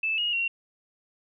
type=tone with pitch steps; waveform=sine; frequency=2630 / 2874 / 2744 Hz; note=E7 / F7 / F7; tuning=-5 / +49 / -31 cents; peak=-24 dBFS; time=0.03-0.48 s; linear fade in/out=5 ms; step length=150 ms; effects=none